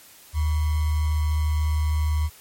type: tone with sample-and-hold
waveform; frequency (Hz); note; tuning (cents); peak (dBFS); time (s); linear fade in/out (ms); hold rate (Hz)
sine; 76.7; D#2; -24; -19; 0.33-2.3; 50; 1050
effects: white hiss -49 dBFS RMS until 2.4 s + MP3 64 kbps